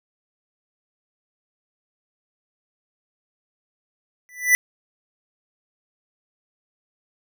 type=tone with exponential growth; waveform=square; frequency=1984 Hz; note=B6; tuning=7 cents sharp; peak=-10 dBFS; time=4.29-4.55 s; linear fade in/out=0 ms; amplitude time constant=55 ms; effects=none